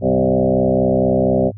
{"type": "tone with frequency modulation", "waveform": "sine", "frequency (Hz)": 389.8, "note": "G4", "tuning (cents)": -10, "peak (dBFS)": -12, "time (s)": [0.01, 1.52], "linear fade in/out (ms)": 50, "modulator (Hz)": 64.3, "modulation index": 4, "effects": ["added 103 Hz sine -31 dBFS peak until 1.57 s"]}